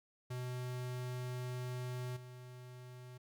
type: tone with level steps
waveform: square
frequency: 125.2 Hz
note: B2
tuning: 24 cents sharp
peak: -40 / -50 dBFS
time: 0.3-3.18 s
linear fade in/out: 10 ms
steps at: 2.16 s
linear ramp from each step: 10 ms
effects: Opus 48 kbps